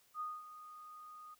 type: tone with ADSR envelope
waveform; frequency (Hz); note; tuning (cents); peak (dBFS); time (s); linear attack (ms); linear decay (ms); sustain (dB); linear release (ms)
sine; 1235; D#6; -13; -37; 0.14-1.35; 63; 220; -13; 16
effects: white hiss -70 dBFS RMS until 1.39 s